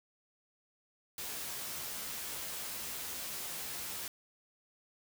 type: noise with comb filter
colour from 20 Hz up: white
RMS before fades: -41 dBFS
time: 1.18-4.08 s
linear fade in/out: 2 ms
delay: 14 ms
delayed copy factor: +0.55
effects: none